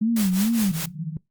sine tone with vibrato, 206.9 Hz, G#3, 6 cents flat, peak -18 dBFS, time 0.01-0.72 s, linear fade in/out 10 ms, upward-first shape sine, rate 2.4 Hz, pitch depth 210 cents each way
white noise with tremolo, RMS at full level -28 dBFS, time 0.16-0.86 s, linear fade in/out 5 ms, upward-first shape triangle, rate 4.9 Hz, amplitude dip 90%
pink band-pass noise, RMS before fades -31 dBFS, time 0.71-1.17 s, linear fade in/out 2 ms, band 150 to 170 Hz, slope 96 dB/octave
effects noise-tail reverb RT60 0.2 s tail -24 dB re dry + Opus 48 kbps

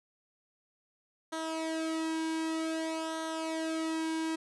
sawtooth tone with flanger, 321.5 Hz, E4, 43 cents flat, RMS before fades -34 dBFS, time 1.32-4.36 s, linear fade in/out 10 ms, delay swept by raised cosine 0.4 to 1.5 ms, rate 0.53 Hz, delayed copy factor -0.7, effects resampled to 24000 Hz

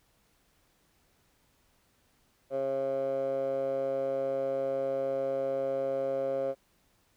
15% pulse tone with band-pass filter, 135.2 Hz, C#3, 43 cents flat, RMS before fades -31 dBFS, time 2.5-6.55 s, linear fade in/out 50 ms, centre 580 Hz, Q 7.2, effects pink hiss -69 dBFS RMS until 7.16 s

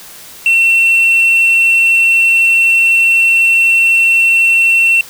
sine tone, 2706 Hz, E7, 45 cents sharp, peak -4 dBFS, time 0.46-5.01 s, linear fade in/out 2 ms, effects tanh soft clip ceiling -5 dBFS + white hiss -34 dBFS RMS until 5.09 s

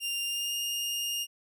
sawtooth tone with pitch glide, 2794 to 2830 Hz, F7 to F7, 0 to +22 cents, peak -27 dBFS, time 0-1.27 s, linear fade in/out 50 ms, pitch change +22 cents, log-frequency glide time 0.25-0.54 s, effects none

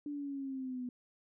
sine linear sweep, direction down, 293.7 to 245.9 Hz, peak -37 dBFS, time 0.06-0.89 s, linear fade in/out 2 ms, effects none

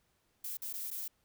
violet noise with dropouts, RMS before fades -40 dBFS, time 0.44-1.08 s, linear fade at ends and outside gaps 5 ms, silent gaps 0.571-0.619 / 0.728-0.737 / 0.905-0.911 s, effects pink hiss -75 dBFS RMS until 1.24 s

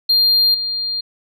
sine tone with level steps, 4200 Hz, C8, 6 cents sharp, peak -8 / -19 dBFS, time 0.09-1.01 s, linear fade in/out 10 ms, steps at 0.54 s, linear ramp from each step 5 ms, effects tanh soft clip ceiling -10 dBFS

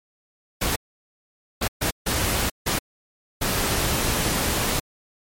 pink noise bursts at uneven times, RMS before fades -23 dBFS, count 6, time 0.61-0.76 / 1.61-1.68 / 1.81-1.91 / 2.06-2.5 / 2.66-2.79 / 3.41-4.8 s, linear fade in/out 10 ms, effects MP3 64 kbps

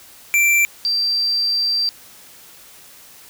square / sine tone pair in turn, 2349 / 4698 Hz, D7 / D8, 0 / 0 cents, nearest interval octave, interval 1200 cents, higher second, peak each -13 / -16 dBFS, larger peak first, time 0.34-0.65 / 0.85-1.89 s, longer second, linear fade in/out 0 ms, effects white hiss -44 dBFS RMS until 3.29 s

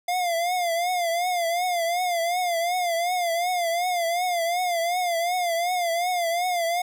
square tone with vibrato, 698.5 Hz, F5, in tune, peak -23 dBFS, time 0.08-6.82 s, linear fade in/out 5 ms, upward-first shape triangle, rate 2.7 Hz, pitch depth 100 cents each way, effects none

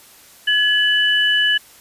sine tone pair together, 1697.9 / 2976 Hz, G#6 / F#7, +38 / +9 cents, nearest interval minor seventh, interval 971 cents, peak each -16 dBFS, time 0.47-1.58 s, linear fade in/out 10 ms, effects white hiss -46 dBFS RMS until 1.8 s + resampled to 32000 Hz

